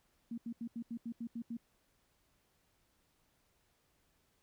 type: tone bursts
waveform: sine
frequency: 233.1 Hz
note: A#3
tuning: in tune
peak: -38 dBFS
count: 9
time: 0.31-1.57 s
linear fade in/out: 5 ms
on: 68 ms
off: 81 ms
effects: pink hiss -75 dBFS RMS until 4.42 s